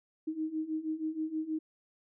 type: beating tone pair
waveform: sine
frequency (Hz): 310.6 / 316.9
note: D#4 / D#4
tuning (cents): -3 / +32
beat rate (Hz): 6.3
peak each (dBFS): -37 / -34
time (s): 0.27-1.59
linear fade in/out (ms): 10
effects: none